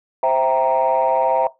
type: chord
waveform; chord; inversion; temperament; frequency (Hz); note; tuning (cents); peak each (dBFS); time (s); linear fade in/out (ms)
sine; C dominant seventh; none; equal with one note detuned; 523.3 / 659.3 / 781.3 / 932.3; C5 / E5 / G5 / Bb5; 0 / 0 / -6 / 0; -20 / -17 / -20 / -18; 0.23-1.47; 2
effects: noise-tail reverb RT60 0.2 s tail -18 dB re dry + tanh soft clip ceiling -8 dBFS